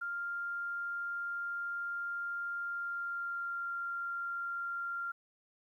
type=tone with pitch glide; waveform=sine; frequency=1396.9 to 1387.3 Hz; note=F6 to F6; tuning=0 to -12 cents; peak=-35 dBFS; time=0.01-5.12 s; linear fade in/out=10 ms; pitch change=-12 cents; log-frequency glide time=2.6-3.69 s; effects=12-bit